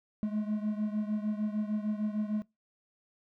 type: beating tone pair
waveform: triangle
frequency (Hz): 210.3 / 216.9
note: G#3 / A3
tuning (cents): +22 / -25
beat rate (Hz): 6.6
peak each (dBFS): -29 / -33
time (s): 0.23-2.42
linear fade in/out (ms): 0
effects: noise-tail reverb RT60 0.2 s tail -22 dB re dry